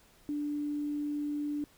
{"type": "tone with quantisation", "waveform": "sine", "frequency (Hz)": 293.7, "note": "D4", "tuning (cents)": 0, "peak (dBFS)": -31, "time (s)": [0.29, 1.64], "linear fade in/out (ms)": 0, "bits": 10, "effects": ["pink hiss -62 dBFS RMS until 1.77 s"]}